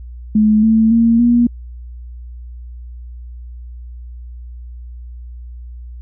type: tone with pitch steps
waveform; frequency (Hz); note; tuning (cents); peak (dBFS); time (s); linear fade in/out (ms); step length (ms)
sine; 214.1 / 222 / 230.3 / 238.8; A3 / A3 / A#3 / A#3; -47 / +16 / -21 / +42; -8; 0.35-1.47; 5; 280
effects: added 60 Hz sine -29 dBFS peak until 6.01 s